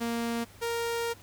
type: tone pair in turn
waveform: sawtooth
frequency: 233.1 / 466.2 Hz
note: A#3 / A#4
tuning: 0 / 0 cents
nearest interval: octave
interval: 1200 cents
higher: second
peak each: -25 dBFS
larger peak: neither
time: 0-0.45 / 0.61-1.14 s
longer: second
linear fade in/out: 20 ms
effects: added 99 Hz sine -54 dBFS peak until 1.22 s + pink hiss -54 dBFS RMS until 1.22 s